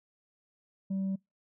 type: tone with tanh clipping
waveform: sine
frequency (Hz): 192.7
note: G3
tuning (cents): -29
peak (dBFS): -30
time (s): 0.9-1.16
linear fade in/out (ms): 10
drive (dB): 2
effects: noise-tail reverb RT60 0.2 s tail -26 dB re dry